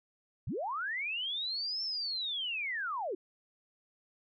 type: linear two-way sweep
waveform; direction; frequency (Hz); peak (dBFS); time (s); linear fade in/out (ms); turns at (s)
sine; up then down; 70.3 to 5400 to 324.5; -33; 0.47-3.15; 5; 1.83
effects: none